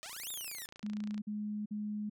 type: exponential two-way sweep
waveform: 5% pulse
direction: up then down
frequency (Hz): 587.3 to 3800 to 1721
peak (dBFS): -32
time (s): 0.03-0.66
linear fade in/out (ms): 0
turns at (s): 0.3
type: click train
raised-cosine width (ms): 0.2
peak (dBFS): -33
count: 33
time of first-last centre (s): 0.06-1.179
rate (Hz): 28.6
type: tone bursts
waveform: sine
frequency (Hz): 209.8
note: G#3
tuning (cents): +18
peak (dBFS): -35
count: 3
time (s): 0.83-2.098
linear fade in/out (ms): 10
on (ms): 390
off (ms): 49
effects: none